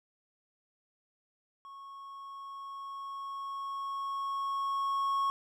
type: tone with level ramp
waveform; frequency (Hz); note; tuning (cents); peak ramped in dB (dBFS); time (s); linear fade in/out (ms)
triangle; 1100; C#6; -14; -44 to -25; 1.65-5.3; 0
effects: none